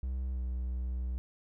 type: tone with pitch glide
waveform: triangle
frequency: 64.3 to 62.33 Hz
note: C2 to B1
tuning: -30 to +17 cents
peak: -30 dBFS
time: 0.03-1.18 s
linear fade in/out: 0 ms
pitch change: -53 cents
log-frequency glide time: 0.33-0.4 s
effects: none